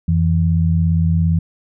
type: tone pair together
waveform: sine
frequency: 87.36 / 164.81 Hz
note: F2 / E3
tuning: +1 / 0 cents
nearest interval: major seventh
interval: 1099 cents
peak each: -15 dBFS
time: 0.08-1.39 s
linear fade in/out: 5 ms
effects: none